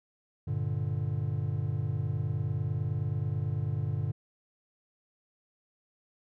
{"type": "chord", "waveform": "triangle", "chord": "G minor", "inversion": "none", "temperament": "just", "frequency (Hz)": [98, 117.6, 147], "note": ["G2", "Bb2", "D3"], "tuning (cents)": [0, 16, 2], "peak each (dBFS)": -31, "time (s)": [0.47, 4.12], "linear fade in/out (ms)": 10, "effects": []}